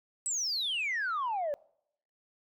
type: exponential sweep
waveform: sine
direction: down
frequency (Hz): 8130 to 554.4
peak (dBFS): -28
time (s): 0.26-1.54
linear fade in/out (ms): 0
effects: noise-tail reverb RT60 0.7 s tail -25 dB re dry + tanh soft clip ceiling -27 dBFS